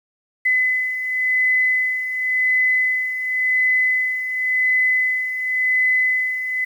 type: beating tone pair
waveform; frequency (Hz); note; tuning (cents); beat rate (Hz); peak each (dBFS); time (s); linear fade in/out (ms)
sine; 2017 / 2017.92; B6 / B6; +36 / +37; 0.92; -24 / -17; 0.45-6.65; 10
effects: 8-bit